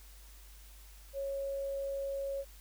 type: tone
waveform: sine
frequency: 551 Hz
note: C#5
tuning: 11 cents flat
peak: -34 dBFS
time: 1.13-2.45 s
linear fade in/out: 50 ms
effects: added 50 Hz sine -52 dBFS peak until 2.6 s + white hiss -59 dBFS RMS until 2.6 s